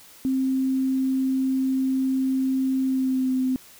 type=tone with pitch glide; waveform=sine; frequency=263.6 to 258.5 Hz; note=C4 to C4; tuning=+13 to -21 cents; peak=-20 dBFS; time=0.25-3.56 s; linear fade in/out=0 ms; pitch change=-34 cents; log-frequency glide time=2.84-3.31 s; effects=white hiss -49 dBFS RMS until 3.79 s